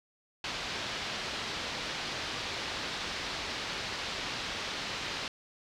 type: low-pass noise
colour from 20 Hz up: white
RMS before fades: -37 dBFS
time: 0.44-5.28 s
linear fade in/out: 2 ms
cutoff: 4700 Hz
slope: 24 dB/octave
effects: none